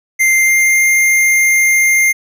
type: tone with pitch glide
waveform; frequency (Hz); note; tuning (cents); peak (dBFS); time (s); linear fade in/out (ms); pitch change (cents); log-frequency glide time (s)
square; 2093 to 2109; C7 to C7; 0 to +13; -9; 0.19-2.13; 20; +13; 0.32-0.82
effects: none